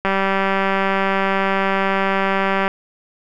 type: click train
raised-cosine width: 0.5 ms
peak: -4 dBFS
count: 511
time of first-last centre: 0.05-2.679 s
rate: 194 Hz
effects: none